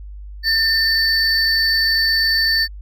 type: tone pair together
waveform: triangle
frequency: 1795 / 4523 Hz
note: A6 / C#8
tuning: +34 / +34 cents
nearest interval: octave + major third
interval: 1600 cents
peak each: -16 / -15 dBFS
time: 0.43-2.68 s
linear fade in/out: 50 ms
effects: added 50 Hz sine -31 dBFS peak until 2.81 s